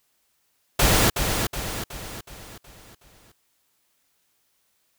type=noise with echo; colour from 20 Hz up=pink; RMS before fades=-18 dBFS; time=0.79-1.1 s; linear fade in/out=5 ms; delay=370 ms; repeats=6; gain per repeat=-6 dB; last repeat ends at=3.32 s; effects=white hiss -69 dBFS RMS until 4.98 s